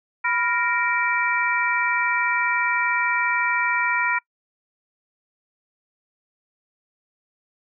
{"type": "harmonic tone with a mistuned harmonic", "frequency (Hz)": 466.2, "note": "A#4", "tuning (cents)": 0, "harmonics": [2, 3, 4, 5], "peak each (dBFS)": [-25, -25, -25, -25], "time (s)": [0.24, 4.19], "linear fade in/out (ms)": 10, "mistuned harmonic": 2, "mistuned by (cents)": 95, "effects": ["noise-tail reverb RT60 0.1 s tail -25 dB re dry"]}